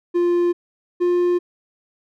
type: tone pair in turn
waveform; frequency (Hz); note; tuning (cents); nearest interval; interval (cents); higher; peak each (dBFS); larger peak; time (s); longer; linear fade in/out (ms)
triangle; 349.2 / 353.3; F4 / F4; 0 / +20; unison; 20; second; -13 / -13; neither; 0.14-0.53 / 1-1.39; neither; 20
effects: none